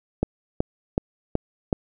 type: click train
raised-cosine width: 2 ms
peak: -7 dBFS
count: 5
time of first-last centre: 0.23-1.728 s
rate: 2.67 Hz
effects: none